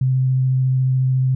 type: tone with vibrato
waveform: sine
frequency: 130.1 Hz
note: C3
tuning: 9 cents flat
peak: -14 dBFS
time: 0.01-1.35 s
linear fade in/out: 5 ms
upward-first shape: triangle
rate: 14 Hz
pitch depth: 12 cents each way
effects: none